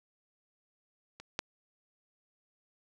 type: clicks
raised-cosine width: 0.2 ms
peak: -29 / -14 dBFS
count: 2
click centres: 1.2 / 1.391 s
effects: none